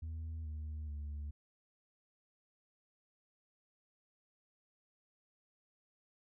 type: tone with pitch steps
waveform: sine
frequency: 80.4 / 76.81 / 73.39 Hz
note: E2 / D#2 / D2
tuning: -43 / -22 / -1 cents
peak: -37 dBFS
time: 0.02-1.31 s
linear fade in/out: 10 ms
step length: 430 ms
effects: tanh soft clip ceiling -39 dBFS